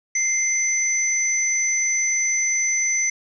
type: tone pair together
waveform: sine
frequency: 2093 / 6030 Hz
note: C7 / F#8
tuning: 0 / +32 cents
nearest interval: octave + tritone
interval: 1832 cents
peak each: -23 / -20 dBFS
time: 0.15-3.1 s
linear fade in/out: 5 ms
effects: none